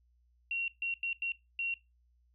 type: tone bursts at uneven times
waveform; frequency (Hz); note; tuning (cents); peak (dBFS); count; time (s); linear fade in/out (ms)
sine; 2742; F7; -32; -31; 5; 0.51-0.68 / 0.82-0.94 / 1.03-1.13 / 1.22-1.32 / 1.59-1.74; 2
effects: noise-tail reverb RT60 0.2 s tail -18 dB re dry + added 60 Hz sine -66 dBFS peak until 2.34 s